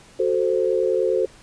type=chord; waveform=sine; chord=F# diminished; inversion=none; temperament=equal; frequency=370 / 440 / 523.3 Hz; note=F#4 / A4 / C5; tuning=0 / 0 / 0 cents; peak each=-22 dBFS; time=0.19-1.26 s; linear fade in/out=10 ms; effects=pink hiss -49 dBFS RMS until 1.42 s + resampled to 22050 Hz